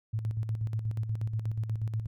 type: tone with tremolo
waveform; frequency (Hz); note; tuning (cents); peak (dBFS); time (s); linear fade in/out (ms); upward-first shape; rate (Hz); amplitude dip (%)
sine; 110; A2; 0; -27; 0.13-2.07; 10; square; 8.3; 55
effects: none